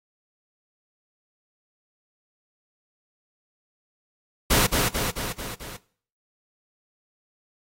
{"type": "noise with echo", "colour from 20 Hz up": "pink", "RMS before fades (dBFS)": -19, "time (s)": [4.5, 4.67], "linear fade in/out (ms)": 10, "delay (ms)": 220, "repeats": 5, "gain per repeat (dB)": -4, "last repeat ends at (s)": 5.77, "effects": ["noise-tail reverb RT60 0.5 s tail -20 dB re dry", "AAC 48 kbps"]}